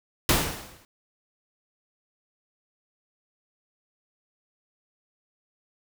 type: noise with exponential decay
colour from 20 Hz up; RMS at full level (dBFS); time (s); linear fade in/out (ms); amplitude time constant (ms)
pink; -18; 0.29-0.85; 1; 120
effects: none